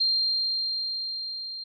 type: tone with level ramp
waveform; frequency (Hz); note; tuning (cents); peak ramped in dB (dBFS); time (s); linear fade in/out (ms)
sine; 4186; C8; 0; -20 to -34; 0-1.64; 10
effects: none